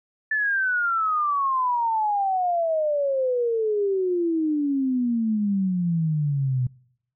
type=exponential sweep; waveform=sine; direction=down; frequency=1760 to 123.47 Hz; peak=-20 dBFS; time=0.31-6.67 s; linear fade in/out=5 ms; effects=noise-tail reverb RT60 0.7 s tail -24 dB re dry